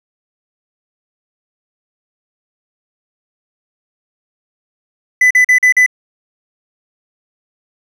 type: tone bursts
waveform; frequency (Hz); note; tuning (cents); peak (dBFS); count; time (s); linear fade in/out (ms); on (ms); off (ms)
triangle; 2000; B6; +21; -4; 5; 5.21-5.863; 5; 97; 42
effects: none